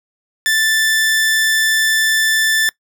sawtooth tone, 1763 Hz, A6, 3 cents sharp, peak -9 dBFS, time 0.46-2.69 s, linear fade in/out 0 ms, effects noise-tail reverb RT60 0.1 s tail -22 dB re dry

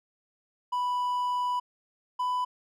triangle tone pair in turn, 987.8 / 996.4 Hz, B5 / B5, 0 / +15 cents, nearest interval unison, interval 15 cents, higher second, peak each -24 dBFS, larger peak neither, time 0.72-1.6 / 2.19-2.45 s, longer first, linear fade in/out 10 ms, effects none

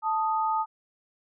sine tone pair together, 880 / 1244.5 Hz, A5 / D#6, 0 / 0 cents, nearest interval tritone, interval 600 cents, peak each -25 / -28 dBFS, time 0.02-0.66 s, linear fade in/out 50 ms, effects none

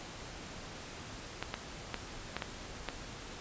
clicks, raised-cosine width 0.3 ms, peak -18 dBFS, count 6, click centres 1.426 / 1.541 / 1.943 / 2.366 / 2.422 / 2.887 s, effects pink hiss -46 dBFS RMS until 3.4 s + resampled to 16000 Hz

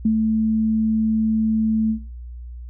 sine tone with ADSR envelope, 220 Hz, A3, in tune, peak -13 dBFS, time 0.05-1.99 s, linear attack 5 ms, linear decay 84 ms, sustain -4 dB, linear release 89 ms, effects noise-tail reverb RT60 0.3 s tail -19 dB re dry + added 60 Hz sine -32 dBFS peak until 2.69 s

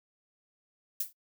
violet noise with exponential decay, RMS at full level -27 dBFS, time 1-1.13 s, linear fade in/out 5 ms, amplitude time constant 28 ms, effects noise-tail reverb RT60 0.1 s tail -26 dB re dry

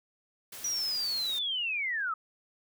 white noise, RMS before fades -44 dBFS, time 0.52-1.39 s, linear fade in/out 5 ms
sine linear sweep, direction down, 5870 to 1244.5 Hz, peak -29 dBFS, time 0.64-2.14 s, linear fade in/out 5 ms
effects none

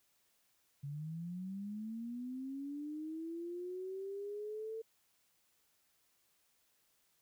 sine linear sweep, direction up, 138.59 to 450 Hz, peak -40 dBFS, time 0.83-4.82 s, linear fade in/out 10 ms, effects white hiss -75 dBFS RMS until 7.21 s

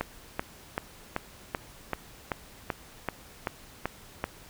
click train, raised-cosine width 0.5 ms, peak -13 dBFS, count 12, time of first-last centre 0.01-4.241 s, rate 2.6 Hz, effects pink hiss -51 dBFS RMS until 4.49 s

